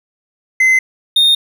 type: tone pair in turn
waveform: triangle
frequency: 2055 / 3676 Hz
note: C7 / A#7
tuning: -32 / -25 cents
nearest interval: minor seventh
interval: 1007 cents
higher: second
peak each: -6 dBFS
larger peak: neither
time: 0.6-0.79 / 1.16-1.35 s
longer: neither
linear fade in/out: 5 ms
effects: none